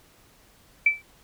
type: tone with exponential decay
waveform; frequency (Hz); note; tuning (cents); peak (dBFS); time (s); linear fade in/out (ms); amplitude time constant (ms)
sine; 2322; D7; -20; -12; 0.86-1.02; 5; 34
effects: pink hiss -57 dBFS RMS until 1.23 s